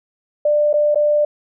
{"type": "tone with dropouts", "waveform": "sine", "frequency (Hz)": 594, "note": "D5", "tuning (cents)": 20, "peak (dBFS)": -12, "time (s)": [0.45, 1.25], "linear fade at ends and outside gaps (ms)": 5, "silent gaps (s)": [[0.73, 0.738], [0.946, 0.956]], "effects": []}